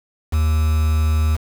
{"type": "tone with quantisation", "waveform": "triangle", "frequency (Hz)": 77.78, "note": "D#2", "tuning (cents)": 0, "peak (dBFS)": -12, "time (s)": [0.32, 1.37], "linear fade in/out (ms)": 20, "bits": 5, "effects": []}